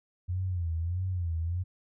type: tone with vibrato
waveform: sine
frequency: 87.31 Hz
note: F2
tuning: in tune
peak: -28 dBFS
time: 0.28-1.64 s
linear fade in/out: 20 ms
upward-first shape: sine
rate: 1.6 Hz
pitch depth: 120 cents each way
effects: none